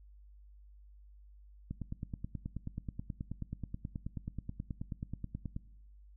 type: click train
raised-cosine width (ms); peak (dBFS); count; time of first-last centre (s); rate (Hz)
5; -26; 37; 1.71-5.564; 9.34
effects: noise-tail reverb RT60 0.9 s tail -21 dB re dry + added 50 Hz sine -54 dBFS peak until 6.16 s